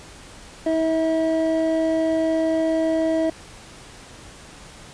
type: tone pair together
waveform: triangle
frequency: 320.7 / 646 Hz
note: E4 / E5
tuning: -48 / -35 cents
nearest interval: octave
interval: 1213 cents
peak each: -19 dBFS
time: 0.66-3.3 s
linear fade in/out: 5 ms
effects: pink hiss -43 dBFS RMS until 4.93 s + resampled to 22050 Hz